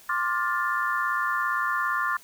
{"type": "chord", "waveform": "sine", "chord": "D minor seventh", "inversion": "third", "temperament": "just", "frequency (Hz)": [1057.2, 1174.7, 1409.6, 1762], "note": ["C6", "D6", "F6", "A6"], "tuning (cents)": [18, 0, 16, 2], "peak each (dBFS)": -29, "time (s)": [0.09, 2.17], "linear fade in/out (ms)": 5, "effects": ["white hiss -52 dBFS RMS until 2.23 s"]}